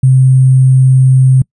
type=tone with sample-and-hold; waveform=sine; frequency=130.81 Hz; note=C3; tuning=in tune; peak=-3 dBFS; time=0.03-1.42 s; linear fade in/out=5 ms; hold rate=8820 Hz; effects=noise-tail reverb RT60 0.1 s tail -26 dB re dry + resampled to 24000 Hz